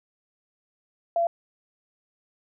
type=tone; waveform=sine; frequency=680 Hz; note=F5; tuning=46 cents flat; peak=-20 dBFS; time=1.16-1.27 s; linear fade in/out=2 ms; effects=none